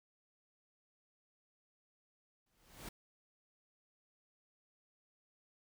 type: noise with exponential growth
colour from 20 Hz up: pink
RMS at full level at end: -45 dBFS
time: 2.46-2.89 s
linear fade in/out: 5 ms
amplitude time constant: 93 ms
effects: none

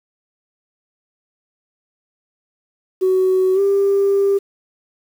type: tone with pitch glide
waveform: sine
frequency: 374.3 to 396.6 Hz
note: F#4 to G4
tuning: +20 to +20 cents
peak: -11 dBFS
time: 3.01-4.39 s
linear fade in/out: 20 ms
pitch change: +100 cents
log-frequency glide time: 3.54-3.6 s
effects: tanh soft clip ceiling -9 dBFS + 7-bit

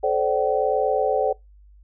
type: tone cluster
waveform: sine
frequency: 431.8 / 520 / 581 / 763 Hz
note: A4 / C5 / D5 / G5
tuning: -33 / -11 / -19 / -47 cents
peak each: -24 dBFS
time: 0.03-1.33 s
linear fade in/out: 10 ms
effects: noise-tail reverb RT60 0.2 s tail -24 dB re dry + added 50 Hz sine -47 dBFS peak until 1.83 s

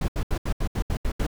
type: noise bursts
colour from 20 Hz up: brown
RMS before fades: -24 dBFS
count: 9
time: 0.01-1.267 s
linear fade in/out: 5 ms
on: 73 ms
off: 75 ms
effects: none

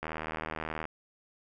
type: click train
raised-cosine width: 0.5 ms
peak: -20 dBFS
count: 66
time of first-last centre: 0.03-0.854 s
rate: 78.9 Hz
effects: none

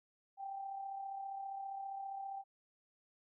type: tone with amplitude modulation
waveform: sine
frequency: 784 Hz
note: G5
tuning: in tune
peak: -39 dBFS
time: 0.37-2.44 s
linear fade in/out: 50 ms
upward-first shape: sine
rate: 35 Hz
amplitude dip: 45%
effects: none

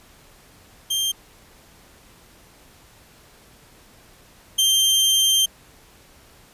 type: tone pair in turn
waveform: sawtooth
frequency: 3173 / 3155 Hz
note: G7 / G7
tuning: +20 / +10 cents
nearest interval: unison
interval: 10 cents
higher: first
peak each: -17 / -12 dBFS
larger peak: second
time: 0.9-1.12 / 4.58-5.46 s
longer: second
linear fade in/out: 10 ms
effects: pink hiss -51 dBFS RMS until 6.53 s + resampled to 32000 Hz

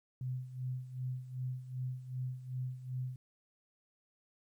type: tone with tremolo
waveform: sine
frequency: 127.7 Hz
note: C3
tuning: 42 cents flat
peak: -34 dBFS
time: 0.21-3.16 s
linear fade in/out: 2 ms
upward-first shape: sine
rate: 2.6 Hz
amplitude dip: 75%
effects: 12-bit

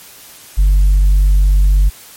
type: tone with tanh clipping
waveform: sine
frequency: 48.1 Hz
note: G1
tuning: 32 cents flat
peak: -7 dBFS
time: 0.57-1.9 s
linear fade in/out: 20 ms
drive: 1 dB
effects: white hiss -38 dBFS RMS until 2.16 s + MP3 64 kbps

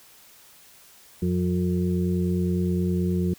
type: harmonic tone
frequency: 89.6 Hz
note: F2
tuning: 45 cents sharp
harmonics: 1 / 2 / 4 / 5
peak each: -27 / -23 / -29 / -37 dBFS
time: 1.22-3.34 s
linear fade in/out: 5 ms
effects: white hiss -52 dBFS RMS until 3.38 s

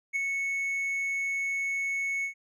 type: tone with ADSR envelope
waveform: triangle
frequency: 2208 Hz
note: C#7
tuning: 7 cents flat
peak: -22 dBFS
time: 0.13-2.34 s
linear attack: 31 ms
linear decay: 6 ms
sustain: -4 dB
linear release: 100 ms
effects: resampled to 24000 Hz

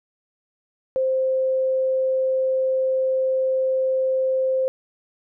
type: tone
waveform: sine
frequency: 523.3 Hz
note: C5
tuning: in tune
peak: -18 dBFS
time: 0.96-4.68 s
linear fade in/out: 0 ms
effects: none

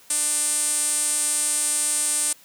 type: tone with band-pass filter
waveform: sawtooth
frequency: 297.7 Hz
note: D4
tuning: 24 cents sharp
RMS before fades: -23 dBFS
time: 0.1-2.33 s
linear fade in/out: 5 ms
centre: 8800 Hz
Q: 6.6
effects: white hiss -52 dBFS RMS until 2.44 s + high-pass 100 Hz 12 dB/octave

